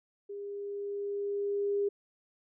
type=tone with level ramp; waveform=sine; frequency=404.2 Hz; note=G#4; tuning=47 cents flat; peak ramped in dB=-38 to -26 dBFS; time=0.29-1.89 s; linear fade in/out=10 ms; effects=none